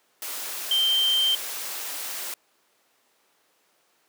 sine tone in noise, 3136 Hz, G7, in tune, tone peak -19 dBFS, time 0.71-1.35 s, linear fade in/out 2 ms, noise white, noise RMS -33 dBFS, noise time 0.22-2.34 s, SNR +11 dB, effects pink hiss -65 dBFS RMS until 4.08 s + high-pass 400 Hz 12 dB/octave

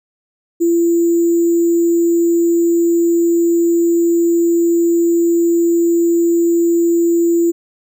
sine tone with sample-and-hold, 339.2 Hz, E4, 50 cents sharp, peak -10 dBFS, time 0.6-7.52 s, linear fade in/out 20 ms, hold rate 7350 Hz, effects none

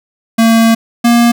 square tone pair in turn, 227 / 236.3 Hz, A#3 / A#3, -46 / +24 cents, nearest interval minor second, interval 70 cents, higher second, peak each -6 dBFS, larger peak neither, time 0.38-0.75 / 1.04-1.32 s, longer first, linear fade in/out 10 ms, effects none

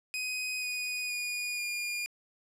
sawtooth tone with pitch steps, 2506 / 2477 / 2449 / 2421 Hz, D#7 / D#7 / D#7 / D#7, +12 / -8 / -28 / -48 cents, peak -29 dBFS, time 0.14-2.06 s, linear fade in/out 0 ms, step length 480 ms, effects low-pass 12000 Hz 12 dB/octave

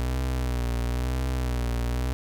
35% pulse tone with vibrato, 61.74 Hz, B1, in tune, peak -23 dBFS, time 0-2.13 s, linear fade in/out 0 ms, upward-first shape sine, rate 1 Hz, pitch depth 66 cents each way, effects none

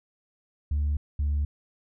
sine tone pair in turn, 73.42 / 72.79 Hz, D2 / D2, 0 / -15 cents, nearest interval unison, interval 15 cents, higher first, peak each -21 dBFS, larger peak neither, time 0.71-0.97 / 1.19-1.45 s, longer neither, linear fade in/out 5 ms, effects tanh soft clip ceiling -21 dBFS

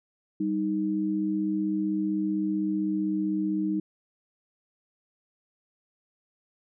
sine tone pair together, 196 / 311.7 Hz, G3 / D#4, 0 / +3 cents, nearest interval minor sixth, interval 803 cents, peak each -29 / -26 dBFS, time 0.4-3.8 s, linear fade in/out 5 ms, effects none

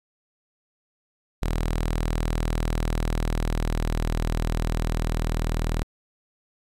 sawtooth tone, 40.12 Hz, E1, 46 cents flat, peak -19 dBFS, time 1.42-5.83 s, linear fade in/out 0 ms, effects resampled to 32000 Hz + 10-bit

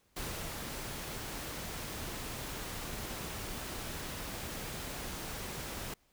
pink noise with ADSR envelope, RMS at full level -39 dBFS, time 0.16-5.94 s, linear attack 9 ms, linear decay 360 ms, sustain -2 dB, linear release 4 ms, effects pink hiss -71 dBFS RMS until 6.12 s

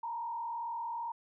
sine tone with frequency modulation, 932.3 Hz, A#5, in tune, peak -35 dBFS, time 0.03-1.12 s, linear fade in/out 5 ms, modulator 42.2 Hz, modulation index 0.76, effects none

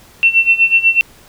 sine tone with tremolo, 2701 Hz, E7, 42 cents sharp, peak -5 dBFS, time 0.23-1.01 s, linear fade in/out 0 ms, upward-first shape sine, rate 8.1 Hz, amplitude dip 85%, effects pink hiss -44 dBFS RMS until 1.28 s

